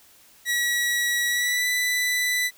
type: tone with pitch glide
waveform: sawtooth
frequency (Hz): 1927 to 1985.8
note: B6 to B6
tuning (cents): -43 to +9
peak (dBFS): -18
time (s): 0.45-2.51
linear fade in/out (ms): 50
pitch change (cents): +52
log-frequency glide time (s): 1.29-1.67
effects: white hiss -54 dBFS RMS until 2.57 s